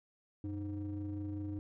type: ring-modulated tone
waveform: triangle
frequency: 106.3 Hz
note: G#2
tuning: 41 cents sharp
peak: -32 dBFS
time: 0.44-1.59 s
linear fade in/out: 0 ms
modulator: 200 Hz
effects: none